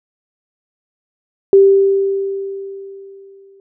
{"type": "tone with exponential decay", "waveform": "sine", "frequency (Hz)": 392, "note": "G4", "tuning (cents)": 0, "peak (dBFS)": -3, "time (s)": [1.53, 3.6], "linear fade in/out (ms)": 1, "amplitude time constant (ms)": 450, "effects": []}